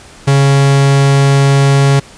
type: tone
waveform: 45% pulse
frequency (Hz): 138.59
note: C#3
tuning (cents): 0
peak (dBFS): -6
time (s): 0.27-2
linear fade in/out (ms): 10
effects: pink hiss -37 dBFS RMS until 2.17 s + resampled to 22050 Hz